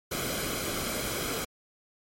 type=noise with comb filter; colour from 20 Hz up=pink; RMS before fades=-32 dBFS; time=0.11-1.45 s; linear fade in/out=10 ms; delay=1.1 ms; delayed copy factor=-0.6; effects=MP3 64 kbps